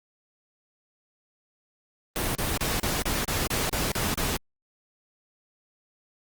pink noise bursts, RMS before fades -27 dBFS, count 10, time 2.16-4.366 s, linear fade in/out 0 ms, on 190 ms, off 34 ms, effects Opus 32 kbps

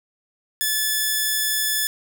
5% pulse tone, 1732 Hz, A6, 28 cents flat, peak -9 dBFS, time 0.61-1.87 s, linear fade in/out 0 ms, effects none

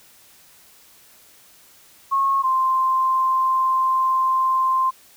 sine tone pair in turn, 1090 / 1046.3 Hz, C#6 / C6, -29 / 0 cents, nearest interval minor second, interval 71 cents, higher first, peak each -16 dBFS, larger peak neither, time 2.11-2.43 / 2.43-4.91 s, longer second, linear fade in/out 20 ms, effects white hiss -51 dBFS RMS until 5.16 s

